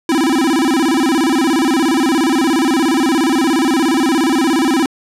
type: tone with vibrato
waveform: square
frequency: 293.7 Hz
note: D4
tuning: in tune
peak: -12 dBFS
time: 0.09-4.86 s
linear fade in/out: 2 ms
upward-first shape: square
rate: 17 Hz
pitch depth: 210 cents each way
effects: low-pass 11000 Hz 12 dB/octave